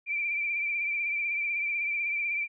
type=tone with vibrato; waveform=sine; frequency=2349 Hz; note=D7; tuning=in tune; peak=-27 dBFS; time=0.06-2.48 s; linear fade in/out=50 ms; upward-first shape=triangle; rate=16 Hz; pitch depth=50 cents each way; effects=none